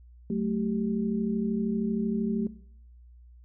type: tone cluster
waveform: sine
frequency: 187.1 / 220 / 388.6 Hz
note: F#3 / A3 / G4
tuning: +20 / 0 / -15 cents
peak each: -31 / -28 / -34 dBFS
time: 0.3-2.47 s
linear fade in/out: 2 ms
effects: noise-tail reverb RT60 0.7 s tail -20 dB re dry + added 60 Hz sine -49 dBFS peak until 3.44 s

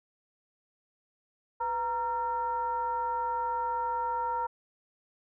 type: tone with frequency modulation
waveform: sine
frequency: 932.3 Hz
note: A#5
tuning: in tune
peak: -28 dBFS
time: 1.6-4.47 s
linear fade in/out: 10 ms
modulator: 435 Hz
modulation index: 0.59
effects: none

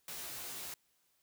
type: noise with comb filter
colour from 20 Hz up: white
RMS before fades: -44 dBFS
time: 0.08-0.74 s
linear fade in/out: 2 ms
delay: 16 ms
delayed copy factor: +0.95
effects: white hiss -75 dBFS RMS until 1.22 s

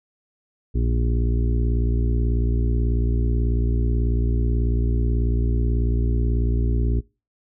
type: harmonic tone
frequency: 58.27 Hz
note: A#1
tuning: in tune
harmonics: 1 / 2 / 4 / 5 / 6 / 7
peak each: -19 / -25 / -31 / -33 / -35 / -36 dBFS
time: 0.74-7.01 s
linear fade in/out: 20 ms
effects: noise-tail reverb RT60 0.3 s tail -23 dB re dry

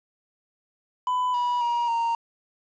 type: tone with pitch steps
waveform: triangle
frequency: 1000 / 974.9 / 950.4 / 926.6 Hz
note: B5 / B5 / A#5 / A#5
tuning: +21 / -23 / +33 / -11 cents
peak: -20 dBFS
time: 1.07-2.15 s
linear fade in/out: 2 ms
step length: 270 ms
effects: resampled to 16000 Hz + 8-bit

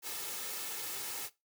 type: noise with comb filter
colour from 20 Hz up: white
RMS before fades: -40 dBFS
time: 0.02-1.3 s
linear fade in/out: 50 ms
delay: 2.3 ms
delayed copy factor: +0.5
effects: noise-tail reverb RT60 0.2 s tail -17 dB re dry + high-pass 150 Hz 12 dB/octave

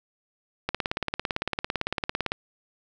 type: click train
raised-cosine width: 0.3 ms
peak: -10 dBFS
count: 30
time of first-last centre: 0.69-2.319 s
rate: 17.8 Hz
effects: none

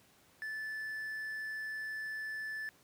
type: tone with quantisation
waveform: triangle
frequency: 1747 Hz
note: A6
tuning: 13 cents flat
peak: -36 dBFS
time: 0.42-2.69 s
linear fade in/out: 0 ms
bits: 11
effects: pink hiss -65 dBFS RMS until 2.83 s + high-pass 100 Hz 12 dB/octave

